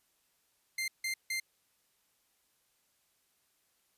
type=tone bursts; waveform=sawtooth; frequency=2093 Hz; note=C7; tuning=in tune; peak=-29 dBFS; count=3; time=0.78-1.4 s; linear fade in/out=5 ms; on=100 ms; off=160 ms; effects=white hiss -74 dBFS RMS until 3.97 s + resampled to 32000 Hz